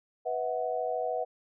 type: chord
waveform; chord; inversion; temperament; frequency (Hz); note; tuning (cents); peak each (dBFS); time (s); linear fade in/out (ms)
sine; B suspended fourth; none; equal with one note detuned; 493.9 / 646.8 / 740; B4 / E5 / F#5; 0 / -33 / 0; -33; 0.25-1.25; 20
effects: none